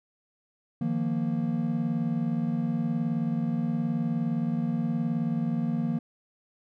triangle chord, Eb suspended second, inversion none, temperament equal, 155.56 / 174.61 / 233.1 Hz, Eb3 / F3 / Bb3, 0 / 0 / 0 cents, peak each -29 / -29 / -26 dBFS, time 0.81-5.99 s, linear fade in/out 5 ms, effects none

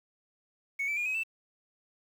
sine tone with pitch steps, 2217 / 2319 / 2426 / 2538 / 2655 Hz, C#7 / D7 / D#7 / D#7 / E7, 0 / -22 / -44 / +34 / +12 cents, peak -27 dBFS, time 0.79-1.235 s, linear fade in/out 10 ms, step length 89 ms, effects tanh soft clip ceiling -27 dBFS + 9-bit

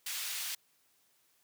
pink high-pass noise, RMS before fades -38 dBFS, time 0.06-0.55 s, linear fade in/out 5 ms, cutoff 2400 Hz, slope 12 dB/octave, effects white hiss -71 dBFS RMS until 1.43 s + high-pass 80 Hz 12 dB/octave

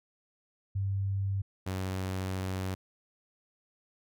sine / sawtooth tone pair in turn, 98 / 94.08 Hz, G2 / F#2, 0 / +29 cents, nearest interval minor second, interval 71 cents, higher first, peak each -28 / -28 dBFS, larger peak neither, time 0.75-1.42 / 1.66-2.75 s, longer second, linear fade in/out 10 ms, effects none

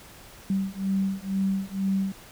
sine beating tone pair, 192.6 / 194.7 Hz, G3 / G3, -30 / -12 cents, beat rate 2.1 Hz, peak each -27 dBFS, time 0.5-2.12 s, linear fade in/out 2 ms, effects pink hiss -48 dBFS RMS until 2.31 s

